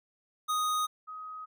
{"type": "tone pair in turn", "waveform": ["square", "sine"], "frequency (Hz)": [1244.5, 1259.7], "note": ["D#6", "D#6"], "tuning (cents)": [0, 21], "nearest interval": "unison", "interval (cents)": 21, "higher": "second", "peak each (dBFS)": [-28, -39], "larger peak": "first", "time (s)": [[0.48, 0.87], [1.07, 1.46]], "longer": "neither", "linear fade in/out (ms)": 20, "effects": []}